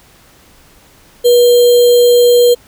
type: tone with sample-and-hold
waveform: sine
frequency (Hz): 483.4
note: B4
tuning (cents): -37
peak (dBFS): -4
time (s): 1.24-2.55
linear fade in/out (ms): 20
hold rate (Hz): 3675
effects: pink hiss -45 dBFS RMS until 2.67 s